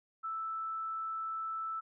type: tone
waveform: sine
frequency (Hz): 1318.5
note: E6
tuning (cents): 0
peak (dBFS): -35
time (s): 0.23-1.81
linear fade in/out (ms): 20
effects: none